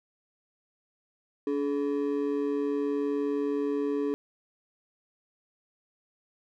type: ring-modulated tone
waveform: triangle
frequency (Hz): 356.8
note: F4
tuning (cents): +37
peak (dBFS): -21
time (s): 1.47-4.14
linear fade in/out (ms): 0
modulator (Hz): 69.6
effects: none